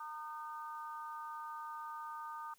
harmonic tone, 305.3 Hz, D#4, 33 cents flat, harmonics 3 / 4 / 5, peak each -46 / -45 / -55 dBFS, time 0-2.54 s, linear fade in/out 5 ms, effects white hiss -70 dBFS RMS until 2.58 s

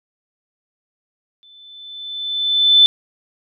sine tone with exponential growth, 3520 Hz, A7, in tune, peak -5 dBFS, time 1.43-2.86 s, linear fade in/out 0 ms, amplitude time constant 310 ms, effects none

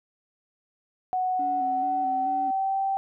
sine tone with pitch glide, 740 to 778.1 Hz, F#5 to G5, 0 to -13 cents, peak -23 dBFS, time 1.13-2.97 s, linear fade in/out 0 ms, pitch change +87 cents, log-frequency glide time 1.51-2.8 s
triangle tone with vibrato, 277 Hz, C#4, 1 cent flat, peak -33 dBFS, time 1.39-2.51 s, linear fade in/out 5 ms, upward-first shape square, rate 2.3 Hz, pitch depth 49 cents each way
effects none

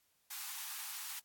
white high-pass noise, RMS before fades -44 dBFS, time 0.3-1.2 s, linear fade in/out 10 ms, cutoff 770 Hz, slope 96 dB/octave, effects white hiss -75 dBFS RMS until 1.24 s + AAC 64 kbps

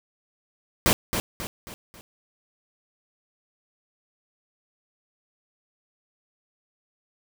pink noise with echo, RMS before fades -19 dBFS, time 0.86-0.93 s, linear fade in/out 0 ms, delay 270 ms, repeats 4, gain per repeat -7 dB, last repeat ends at 2.01 s, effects none

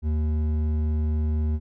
sine tone with hard clipping, 77 Hz, D#2, 17 cents flat, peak -23 dBFS, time 0.02-1.6 s, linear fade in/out 50 ms, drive 8 dB, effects none

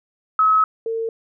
sine tone pair in turn, 1284 / 452.8 Hz, E6 / A4, -46 / +50 cents, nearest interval octave + tritone, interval 1804 cents, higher first, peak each -12 / -21 dBFS, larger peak first, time 0.39-0.64 / 0.86-1.09 s, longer first, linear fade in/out 2 ms, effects none

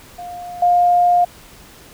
sine tone with level steps, 707 Hz, F5, 21 cents sharp, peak -28 / -10 dBFS, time 0.18-1.25 s, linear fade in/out 10 ms, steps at 0.62 s, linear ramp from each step 5 ms, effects pink hiss -43 dBFS RMS until 1.93 s

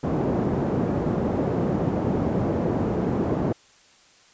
pink band-pass noise, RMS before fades -24 dBFS, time 0.03-3.53 s, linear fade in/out 10 ms, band 130 to 520 Hz, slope 12 dB/octave, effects white hiss -55 dBFS RMS until 4.33 s + resampled to 16000 Hz

